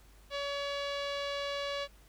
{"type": "tone with low-pass filter", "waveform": "sawtooth", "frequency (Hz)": 566, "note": "C#5", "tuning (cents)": 36, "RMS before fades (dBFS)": -36, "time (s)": [0.3, 1.88], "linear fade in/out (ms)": 50, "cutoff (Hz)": 3900, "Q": 2.3, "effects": ["added 50 Hz sine -58 dBFS peak until 2.08 s", "pink hiss -63 dBFS RMS until 2.08 s"]}